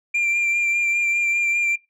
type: tone with vibrato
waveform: sine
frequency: 2378 Hz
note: D7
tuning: 21 cents sharp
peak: -15 dBFS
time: 0.14-1.76 s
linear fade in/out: 10 ms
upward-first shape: sine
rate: 5 Hz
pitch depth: 21 cents each way
effects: noise-tail reverb RT60 0.2 s tail -21 dB re dry + tanh soft clip ceiling -17 dBFS